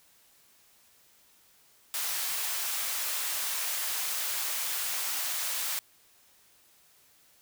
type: high-pass noise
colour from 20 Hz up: white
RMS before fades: -32 dBFS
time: 1.94-5.79 s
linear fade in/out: 0 ms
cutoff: 770 Hz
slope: 12 dB/octave
effects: white hiss -62 dBFS RMS until 7.41 s